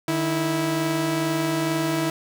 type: tone pair together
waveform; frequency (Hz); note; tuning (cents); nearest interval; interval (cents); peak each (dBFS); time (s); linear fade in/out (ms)
sawtooth; 152.4 / 327.1; D#3 / E4; -36 / -13; octave + minor second; 1323; -23 / -19; 0.08-2.1; 2
effects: none